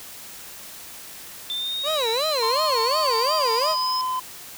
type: linear sweep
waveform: sine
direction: up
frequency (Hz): 3542 to 5140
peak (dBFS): -25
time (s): 1.5-4.01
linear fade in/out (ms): 0
type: tone with vibrato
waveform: 30% pulse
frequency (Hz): 532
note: C5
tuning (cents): +29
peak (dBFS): -20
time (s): 1.83-3.76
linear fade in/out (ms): 50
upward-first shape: sine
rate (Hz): 2.8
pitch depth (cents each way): 300
type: tone with pitch glide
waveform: triangle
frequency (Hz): 1041 to 1021.3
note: C6 to C6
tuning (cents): -9 to -42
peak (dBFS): -21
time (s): 2.42-4.2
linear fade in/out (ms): 10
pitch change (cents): -33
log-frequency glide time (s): 3.04-3.56
effects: white hiss -40 dBFS RMS until 4.57 s

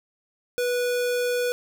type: tone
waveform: square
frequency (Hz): 490.2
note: B4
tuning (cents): -13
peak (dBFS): -23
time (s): 0.58-1.52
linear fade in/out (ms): 0
effects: none

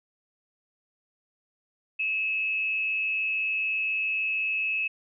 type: tone with amplitude modulation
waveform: sine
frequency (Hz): 2593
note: E7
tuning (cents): -29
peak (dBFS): -23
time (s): 1.99-4.88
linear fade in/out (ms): 10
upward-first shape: sine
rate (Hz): 198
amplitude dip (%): 40
effects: none

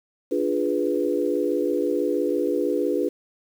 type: chord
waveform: sine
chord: D diminished seventh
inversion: none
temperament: equal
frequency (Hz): 293.7 / 349.2 / 415.3 / 493.9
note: D4 / F4 / Ab4 / Cb5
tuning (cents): 0 / 0 / 0 / 0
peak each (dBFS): -26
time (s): 0.31-3.09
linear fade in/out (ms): 10
effects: 8-bit

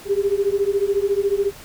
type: beating tone pair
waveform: sine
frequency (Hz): 392.6 / 406.6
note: G4 / G#4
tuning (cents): +3 / -37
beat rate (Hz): 14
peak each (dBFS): -20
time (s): 0.05-1.52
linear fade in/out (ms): 50
effects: pink hiss -41 dBFS RMS until 1.64 s

